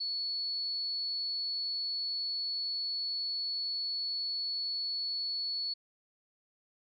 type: tone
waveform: sine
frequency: 4411 Hz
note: C#8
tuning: 9 cents flat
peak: -32 dBFS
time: 0-5.74 s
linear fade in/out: 10 ms
effects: none